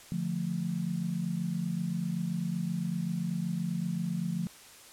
sine chord, D minor, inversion none, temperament equal, 146.83 / 174.61 / 220 Hz, D3 / F3 / A3, 0 / 0 / 0 cents, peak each -37 / -31 / -37 dBFS, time 0.12-4.47 s, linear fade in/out 0 ms, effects white hiss -52 dBFS RMS until 4.92 s + low-pass 11000 Hz 12 dB/octave

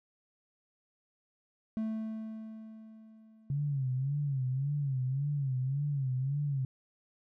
triangle tone with exponential decay, 220 Hz, A3, in tune, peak -28 dBFS, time 1.77-4.21 s, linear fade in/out 0 ms, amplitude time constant 530 ms
sine tone with vibrato, 136.7 Hz, C#3, 24 cents flat, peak -29 dBFS, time 3.5-6.65 s, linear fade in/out 2 ms, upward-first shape sine, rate 1.8 Hz, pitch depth 120 cents each way
effects none

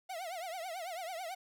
45% pulse tone with vibrato, 702 Hz, F5, 9 cents sharp, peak -39 dBFS, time 0.09-1.35 s, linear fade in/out 10 ms, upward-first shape triangle, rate 9.1 Hz, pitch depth 190 cents each way, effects none

